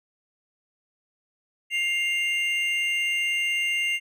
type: tone pair together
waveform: triangle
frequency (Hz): 2116 / 2786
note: C7 / F7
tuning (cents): +19 / -5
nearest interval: perfect fourth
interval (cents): 476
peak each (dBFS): -24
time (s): 1.7-4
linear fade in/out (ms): 50
effects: none